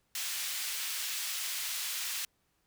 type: high-pass noise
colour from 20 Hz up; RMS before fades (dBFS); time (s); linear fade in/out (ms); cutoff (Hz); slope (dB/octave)
pink; -36; 0.15-2.25; 2; 2500; 12
effects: pink hiss -75 dBFS RMS until 2.66 s